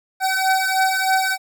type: beating tone pair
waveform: 25% pulse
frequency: 760 / 763.2 Hz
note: F#5 / G5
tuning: +46 / -47 cents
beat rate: 3.2 Hz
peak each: -16 dBFS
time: 0.2-1.38 s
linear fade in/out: 50 ms
effects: none